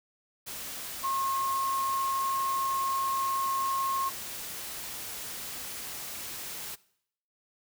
sine tone in noise, 1078 Hz, C#6, 49 cents flat, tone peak -27 dBFS, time 1.03-4.1 s, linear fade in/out 20 ms, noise white, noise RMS -39 dBFS, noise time 0.46-6.76 s, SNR +9 dB, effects noise-tail reverb RT60 0.7 s tail -21 dB re dry

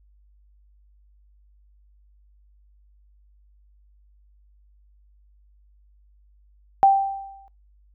sine tone with exponential decay, 784 Hz, G5, in tune, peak -9 dBFS, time 6.83-7.48 s, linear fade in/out 0 ms, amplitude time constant 140 ms, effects noise-tail reverb RT60 0.3 s tail -23 dB re dry + added 50 Hz sine -54 dBFS peak until 7.94 s

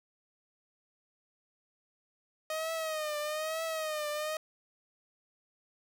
sawtooth tone with vibrato, 622.3 Hz, D#5, in tune, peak -29 dBFS, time 2.5-4.37 s, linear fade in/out 2 ms, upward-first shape triangle, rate 1.1 Hz, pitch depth 87 cents each way, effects none

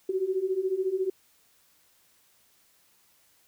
sine beating tone pair, 368.2 / 382.2 Hz, F#4 / G4, -8 / -44 cents, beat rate 14 Hz, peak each -30 / -27 dBFS, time 0.09-1.1 s, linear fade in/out 5 ms, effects white hiss -64 dBFS RMS until 3.47 s

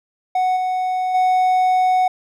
triangle tone with level steps, 740 Hz, F#5, in tune, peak -13 / -16 / -11 dBFS, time 0.35-2.08 s, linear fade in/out 5 ms, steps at 0.56 / 1.14 s, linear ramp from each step 10 ms, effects none

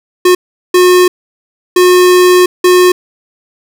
square tone bursts at uneven times, 361.8 Hz, F#4, 39 cents flat, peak -4 dBFS, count 4, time 0.25-0.35 / 0.74-1.08 / 1.76-2.46 / 2.64-2.92 s, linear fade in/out 5 ms, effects none

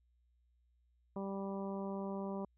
harmonic tone, 196 Hz, G3, in tune, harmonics 1 / 2 / 3 / 4 / 5 / 6, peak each -40 / -44 / -46 / -51 / -49 / -56 dBFS, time 1.16-2.45 s, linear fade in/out 2 ms, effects added 60 Hz sine -70 dBFS peak until 2.57 s

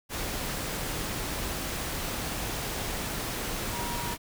sine tone in noise, 953 Hz, A#5, 38 cents sharp, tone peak -36 dBFS, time 3.7-4.17 s, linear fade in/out 50 ms, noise pink, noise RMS -33 dBFS, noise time 0.09-4.18 s, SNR -6 dB, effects none

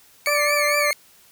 sawtooth tone with vibrato, 2217 Hz, C#7, in tune, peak -18 dBFS, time 0.26-0.93 s, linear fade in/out 0 ms, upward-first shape triangle, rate 4.4 Hz, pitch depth 120 cents each way
harmonic tone, 586 Hz, D5, 4 cents flat, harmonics 1 / 2 / 3 / 4, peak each -22 / -25 / -27 / -28 dBFS, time 0.27-0.91 s, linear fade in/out 2 ms
effects white hiss -53 dBFS RMS until 1.31 s

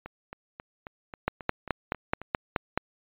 two click trains, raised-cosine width 0.5 ms, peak -24 / -9 dBFS, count 9 / 8, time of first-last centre 0.06-2.216 / 1.28-2.776 s, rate 3.71 / 4.68 Hz, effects resampled to 8000 Hz

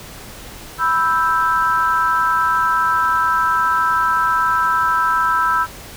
sine chord, E minor, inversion second, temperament equal, 987.8 / 1318.5 / 1568 Hz, B5 / E6 / G6, 0 / 0 / 0 cents, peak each -19 / -16 / -21 dBFS, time 0.78-5.67 s, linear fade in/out 50 ms, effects pink hiss -36 dBFS RMS until 5.96 s

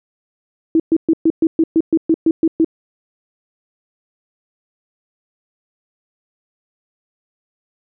sine tone bursts, 324.4 Hz, E4, 28 cents flat, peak -9 dBFS, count 12, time 0.75-2.646 s, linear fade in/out 2 ms, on 48 ms, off 120 ms, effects none

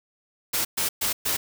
white noise bursts, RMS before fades -25 dBFS, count 4, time 0.53-1.37 s, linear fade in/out 10 ms, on 120 ms, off 120 ms, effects none

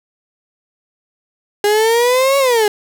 35% pulse exponential two-way sweep, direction up then down, 407.7 to 560 to 407.7 Hz, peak -9 dBFS, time 1.64-2.68 s, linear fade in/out 2 ms, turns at 2.38 s, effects none

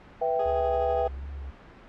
sine chord, E minor, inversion second, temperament equal, 493.9 / 659.3 / 784 Hz, B4 / E5 / G5, 0 / 0 / 0 cents, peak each -27 / -28 / -28 dBFS, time 0.21-1.08 s, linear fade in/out 10 ms
20% pulse tone with tremolo, 415.3 Hz, G#4, in tune, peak -28 dBFS, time 0.39-1.08 s, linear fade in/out 5 ms, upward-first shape sine, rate 12 Hz, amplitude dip 40%
sine tone with vibrato, 68.9 Hz, C#2, 10 cents flat, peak -34 dBFS, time 0.45-1.51 s, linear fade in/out 10 ms, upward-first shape triangle, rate 2.6 Hz, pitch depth 61 cents each way
effects pink hiss -49 dBFS RMS until 1.88 s + low-pass 2000 Hz 12 dB/octave

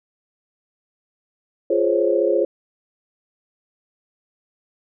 sine chord, Db major seventh, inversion first, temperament just, 346.5 / 415.8 / 519.7 / 554.4 Hz, F4 / Ab4 / C5 / Db5, -14 / +2 / -12 / 0 cents, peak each -21 dBFS, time 1.7-2.45 s, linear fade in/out 5 ms, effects none

